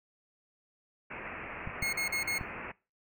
white low-pass noise, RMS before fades -42 dBFS, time 1.1-2.72 s, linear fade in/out 10 ms, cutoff 2600 Hz, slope 96 dB/octave
clicks, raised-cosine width 5 ms, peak -26 dBFS, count 3, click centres 1.674 / 1.826 / 2.412 s
40% pulse tone bursts, 2162 Hz, C#7, 44 cents flat, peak -29 dBFS, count 4, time 1.82-2.383 s, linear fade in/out 5 ms, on 110 ms, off 41 ms
effects noise-tail reverb RT60 0.3 s tail -22 dB re dry

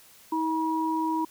sine tone pair together, 319.6 / 962 Hz, D#4 / B5, +47 / -46 cents, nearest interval octave + perfect fifth, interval 1907 cents, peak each -27 dBFS, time 0.32-1.25 s, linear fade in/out 5 ms, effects white hiss -54 dBFS RMS until 1.3 s

